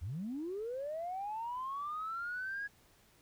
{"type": "linear sweep", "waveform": "sine", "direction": "up", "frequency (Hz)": [69.3, 1670], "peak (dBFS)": -36, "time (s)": [0.01, 2.68], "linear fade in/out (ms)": 20, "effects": ["tanh soft clip ceiling -32 dBFS", "pink hiss -66 dBFS RMS until 3.21 s"]}